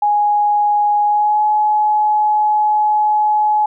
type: tone with pitch glide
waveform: sine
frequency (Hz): 830.6 to 847.1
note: G#5 to G#5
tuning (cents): 0 to +34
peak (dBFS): -11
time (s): 0.02-3.66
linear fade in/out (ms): 5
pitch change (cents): +34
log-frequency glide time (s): 1.05-1.43
effects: none